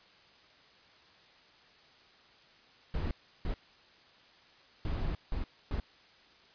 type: noise bursts at uneven times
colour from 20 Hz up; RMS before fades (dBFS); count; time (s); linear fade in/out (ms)
brown; -33; 5; 2.94-3.11 / 3.45-3.54 / 4.85-5.15 / 5.32-5.44 / 5.71-5.8; 2
effects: white hiss -60 dBFS RMS until 6.54 s + resampled to 11025 Hz